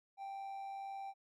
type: tone with amplitude modulation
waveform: triangle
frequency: 784 Hz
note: G5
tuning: in tune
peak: -39 dBFS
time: 0.17-1.14 s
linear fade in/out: 50 ms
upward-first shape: sine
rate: 102 Hz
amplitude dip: 35%
effects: none